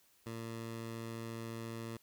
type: tone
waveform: 15% pulse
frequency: 114.3 Hz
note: A#2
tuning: 34 cents flat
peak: -35 dBFS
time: 0.26-1.97 s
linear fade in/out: 5 ms
effects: white hiss -69 dBFS RMS until 2.02 s